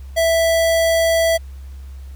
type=tone; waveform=square; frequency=659.3 Hz; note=E5; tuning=in tune; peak=-14 dBFS; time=0.16-1.38 s; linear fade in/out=20 ms; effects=added 67 Hz sine -31 dBFS peak until 2.15 s + pink hiss -53 dBFS RMS until 2.15 s